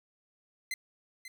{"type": "tone with echo", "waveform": "sawtooth", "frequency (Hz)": 2060, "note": "C7", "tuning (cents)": -28, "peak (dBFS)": -29, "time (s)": [0.71, 0.74], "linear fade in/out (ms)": 2, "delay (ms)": 540, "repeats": 1, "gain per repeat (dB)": -11, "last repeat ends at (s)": 1.28, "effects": []}